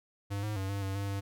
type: tone with pitch steps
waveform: square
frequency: 100.3 / 106.2 / 96.2 / 99.8 / 96.8 / 99.8 / 99.1 Hz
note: G2 / G#2 / G2 / G2 / G2 / G2 / G2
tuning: +40 / +39 / -32 / +32 / -21 / +32 / +19 cents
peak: -33 dBFS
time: 0.3-1.21 s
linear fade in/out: 20 ms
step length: 130 ms
effects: none